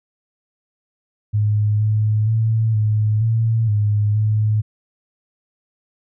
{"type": "tone with pitch steps", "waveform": "sine", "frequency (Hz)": [105.3, 107.3, 111.6, 107.1, 113.1, 104.5, 107.3], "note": ["G#2", "A2", "A2", "A2", "A2", "G#2", "A2"], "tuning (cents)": [24, -43, 25, -46, 48, 11, -43], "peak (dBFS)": -14, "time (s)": [1.33, 4.62], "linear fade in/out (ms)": 20, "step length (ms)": 470, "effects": []}